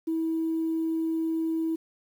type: tone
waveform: sine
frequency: 324.2 Hz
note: E4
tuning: 29 cents flat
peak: -24 dBFS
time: 0.07-1.76 s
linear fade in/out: 10 ms
effects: tanh soft clip ceiling -20 dBFS + 9-bit